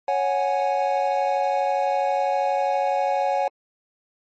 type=chord; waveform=triangle; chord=C# suspended fourth; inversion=none; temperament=just; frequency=554.4 / 739.2 / 831.5 Hz; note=C#5 / F#5 / G#5; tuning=0 / -2 / +2 cents; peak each=-22 dBFS; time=0.08-3.48 s; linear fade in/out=2 ms; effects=MP3 32 kbps